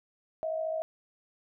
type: tone pair together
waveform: sine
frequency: 639 / 693.3 Hz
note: D#5 / F5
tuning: +46 / -13 cents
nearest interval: minor second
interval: 141 cents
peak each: -30 / -39 dBFS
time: 0.43-0.82 s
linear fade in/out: 0 ms
effects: none